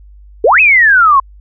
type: exponential two-way sweep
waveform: sine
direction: up then down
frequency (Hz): 392.9 to 2632 to 1044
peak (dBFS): -4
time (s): 0.44-1.2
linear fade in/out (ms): 5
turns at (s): 0.6
effects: added 50 Hz sine -35 dBFS peak until 1.4 s